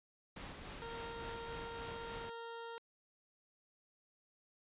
pink noise with tremolo, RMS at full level -47 dBFS, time 0.36-2.3 s, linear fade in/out 5 ms, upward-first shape triangle, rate 3.5 Hz, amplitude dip 40%
20% pulse tone, 462.8 Hz, A#4, 13 cents flat, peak -40 dBFS, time 0.82-2.78 s, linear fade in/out 0 ms
effects resampled to 8000 Hz

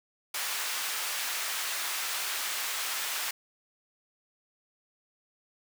pink high-pass noise, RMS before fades -33 dBFS, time 0.34-3.31 s, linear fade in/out 5 ms, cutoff 1300 Hz, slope 12 dB/octave, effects none

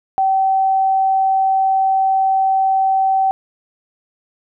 sine tone, 769 Hz, G5, 33 cents flat, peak -12 dBFS, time 0.18-3.31 s, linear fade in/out 0 ms, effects none

